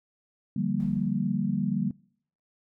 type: chord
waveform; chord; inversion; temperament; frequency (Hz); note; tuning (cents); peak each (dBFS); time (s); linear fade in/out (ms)
sine; G minor seventh; second; equal with one note detuned; 147.94 / 174.61 / 196 / 233.1; D3 / F3 / G3 / Bb3; +13 / 0 / 0 / 0; -32 / -33 / -28 / -30; 0.56-1.91; 5
type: noise with exponential decay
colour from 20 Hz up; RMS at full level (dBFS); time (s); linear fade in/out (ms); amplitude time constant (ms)
brown; -45; 0.8-1.54; 0; 160
effects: noise-tail reverb RT60 0.6 s tail -24 dB re dry